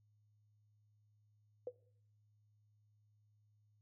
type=tone with exponential decay; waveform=sine; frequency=496.8 Hz; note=B4; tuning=10 cents sharp; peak=-36 dBFS; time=1.67-1.76 s; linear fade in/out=2 ms; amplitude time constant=18 ms; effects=noise-tail reverb RT60 0.6 s tail -19 dB re dry + added 105 Hz sine -70 dBFS peak until 3.81 s